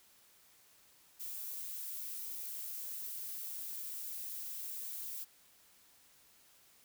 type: noise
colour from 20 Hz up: violet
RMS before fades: -43 dBFS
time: 1.19-5.25 s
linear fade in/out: 20 ms
effects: white hiss -65 dBFS RMS until 6.84 s